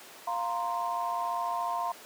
sine chord, F suspended fourth, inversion none, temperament equal, 698.5 / 932.3 / 1046.5 Hz, F5 / Bb5 / C6, 0 / 0 / 0 cents, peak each -33 / -33 / -33 dBFS, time 0.27-1.92 s, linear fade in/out 5 ms, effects pink hiss -48 dBFS RMS until 2.05 s + high-pass 400 Hz 12 dB/octave

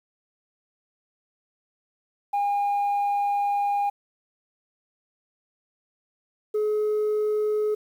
sine tone pair in turn, 811 / 424.6 Hz, G#5 / G#4, -41 / +38 cents, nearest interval major seventh, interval 1121 cents, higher first, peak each -19 dBFS, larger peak neither, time 2.33-3.9 / 6.54-7.75 s, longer first, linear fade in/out 10 ms, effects tanh soft clip ceiling -20 dBFS + 9-bit

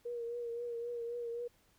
sine tone with vibrato, 473 Hz, A#4, 25 cents sharp, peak -37 dBFS, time 0.05-1.48 s, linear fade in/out 10 ms, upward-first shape triangle, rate 3.8 Hz, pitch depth 39 cents each way, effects pink hiss -70 dBFS RMS until 1.78 s

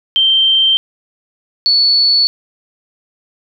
sine tone pair in turn, 3136 / 4435 Hz, G7 / C#8, 0 / 0 cents, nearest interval tritone, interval 600 cents, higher second, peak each -8 dBFS, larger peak neither, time 0.16-0.77 / 1.66-2.27 s, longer neither, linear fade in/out 0 ms, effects none

